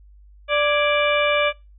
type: harmonic tone with a mistuned harmonic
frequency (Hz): 587.3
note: D5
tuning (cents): 0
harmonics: 1 / 2 / 3 / 4 / 5 / 6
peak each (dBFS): -19 / -24 / -27 / -23 / -28 / -30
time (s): 0.48-1.53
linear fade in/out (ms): 50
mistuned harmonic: 3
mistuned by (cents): -100
effects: noise-tail reverb RT60 0.3 s tail -26 dB re dry + added 50 Hz sine -45 dBFS peak until 1.78 s